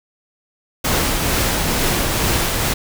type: noise with tremolo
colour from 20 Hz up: pink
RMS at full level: -17 dBFS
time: 0.84-2.74 s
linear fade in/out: 10 ms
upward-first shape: triangle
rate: 2.2 Hz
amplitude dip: 30%
effects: none